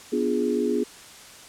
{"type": "chord", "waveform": "sine", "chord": "B diminished seventh", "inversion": "none", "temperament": "equal", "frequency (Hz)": [246.9, 293.7, 349.2, 415.3], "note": ["B3", "D4", "F4", "Ab4"], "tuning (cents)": [0, 0, 0, 0], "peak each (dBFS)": [-26, -29, -28, -25], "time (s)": [0.12, 0.84], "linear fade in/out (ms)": 10, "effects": ["white hiss -45 dBFS RMS until 1.48 s", "low-pass 9000 Hz 12 dB/octave"]}